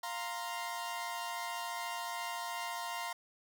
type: chord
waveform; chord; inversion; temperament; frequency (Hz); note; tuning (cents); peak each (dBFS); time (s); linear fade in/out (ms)
sawtooth; F suspended fourth; none; equal; 698.5 / 932.3 / 1046.5; F5 / Bb5 / C6; 0 / 0 / 0; -39 / -37 / -39; 0.03-3.13; 5
effects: none